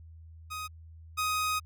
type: tone pair in turn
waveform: sawtooth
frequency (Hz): 1253 / 1253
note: D#6 / D#6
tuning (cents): +12 / +12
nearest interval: unison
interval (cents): 0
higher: neither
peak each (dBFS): -32 / -24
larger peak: second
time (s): 0.5-0.68 / 1.17-1.6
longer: second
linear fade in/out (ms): 20
effects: added 81 Hz sine -47 dBFS peak until 1.65 s